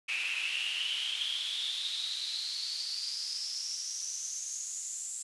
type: noise with high-pass filter sweep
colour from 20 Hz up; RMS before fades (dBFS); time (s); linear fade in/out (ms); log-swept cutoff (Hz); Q
brown; -36; 0.08-5.23; 10; 2500 to 7600; 9.6
effects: resampled to 24000 Hz